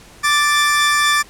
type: tone pair together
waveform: sawtooth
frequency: 1174.7 / 1760 Hz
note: D6 / A6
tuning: 0 / 0 cents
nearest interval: perfect fifth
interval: 700 cents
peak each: -12 dBFS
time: 0.23-1.23 s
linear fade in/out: 20 ms
effects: pink hiss -43 dBFS RMS until 1.29 s + low-pass 11000 Hz 12 dB/octave